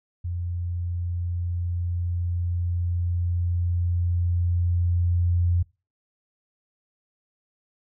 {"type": "tone with level ramp", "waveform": "sine", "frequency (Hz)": 87.31, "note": "F2", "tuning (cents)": 0, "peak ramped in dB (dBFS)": [-26, -18], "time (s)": [0.24, 5.63], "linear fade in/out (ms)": 10, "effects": ["noise-tail reverb RT60 0.3 s tail -25 dB re dry"]}